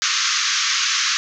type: band-pass noise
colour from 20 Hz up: white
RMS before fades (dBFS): -20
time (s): 0.02-1.17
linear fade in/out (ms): 0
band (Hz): 1100 to 6700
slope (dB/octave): 96
effects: none